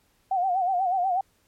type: tone with vibrato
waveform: sine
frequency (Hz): 740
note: F#5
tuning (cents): 0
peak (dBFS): -21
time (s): 0.31-1.21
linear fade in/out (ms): 5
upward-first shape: sine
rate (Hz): 8.2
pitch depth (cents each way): 95
effects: pink hiss -66 dBFS RMS until 1.47 s + MP3 64 kbps

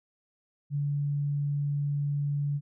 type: tone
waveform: sine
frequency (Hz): 143.9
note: D3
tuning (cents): -35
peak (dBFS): -26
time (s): 0.7-2.61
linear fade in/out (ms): 50
effects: none

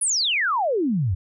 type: exponential sweep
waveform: sine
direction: down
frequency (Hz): 10470 to 82.41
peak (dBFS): -19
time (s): 0.01-1.15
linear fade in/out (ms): 10
effects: none

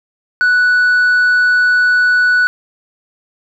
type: tone with tanh clipping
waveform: triangle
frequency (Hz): 1480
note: F#6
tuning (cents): 0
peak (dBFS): -9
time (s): 0.41-2.47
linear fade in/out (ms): 0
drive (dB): 7
effects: none

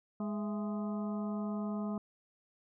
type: harmonic tone with a mistuned harmonic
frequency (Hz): 207.7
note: G#3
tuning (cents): 0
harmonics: 1 / 2 / 3 / 4 / 5 / 6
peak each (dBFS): -34 / -46 / -45 / -51 / -50 / -50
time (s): 0.2-1.98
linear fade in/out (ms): 2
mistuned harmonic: 3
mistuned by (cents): +91
effects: none

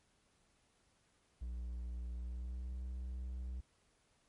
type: tone with pitch glide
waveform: triangle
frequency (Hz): 60.1 to 62.72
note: B1 to B1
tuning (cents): -46 to +27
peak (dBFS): -38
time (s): 1.41-3.61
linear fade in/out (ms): 10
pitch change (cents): +73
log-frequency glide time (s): 2.16-2.74
effects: pink hiss -74 dBFS RMS until 4.28 s + MP3 48 kbps

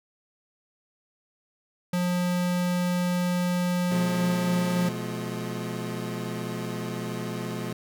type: tone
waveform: square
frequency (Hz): 178.2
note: F3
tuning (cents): +35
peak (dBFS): -24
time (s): 1.93-4.89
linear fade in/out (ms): 5
type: chord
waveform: 25% pulse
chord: F diminished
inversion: second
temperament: equal with one note detuned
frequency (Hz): 123.47 / 174.61 / 212.9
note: Cb3 / F3 / Ab3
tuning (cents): 0 / 0 / +43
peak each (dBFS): -31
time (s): 3.91-7.73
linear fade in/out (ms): 5
effects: none

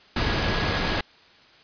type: tone in noise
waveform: sine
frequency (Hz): 1661.2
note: G#6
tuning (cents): 0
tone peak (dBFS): -35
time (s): 0.16-1.01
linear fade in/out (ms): 5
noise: pink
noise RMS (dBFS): -24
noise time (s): 0.16-1.01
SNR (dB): -14
effects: white hiss -53 dBFS RMS until 1.63 s + resampled to 11025 Hz

